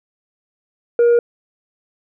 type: tone with tanh clipping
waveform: triangle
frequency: 473.8 Hz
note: A#4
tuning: 28 cents sharp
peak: -10 dBFS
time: 0.99-1.19 s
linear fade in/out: 2 ms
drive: 7 dB
effects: none